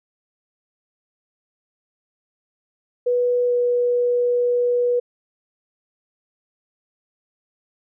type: tone with pitch glide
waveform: sine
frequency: 490 to 486.9 Hz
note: B4 to B4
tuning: -14 to -25 cents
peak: -16 dBFS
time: 3.06-5 s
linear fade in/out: 10 ms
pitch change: -11 cents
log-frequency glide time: 3.47-3.52 s
effects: none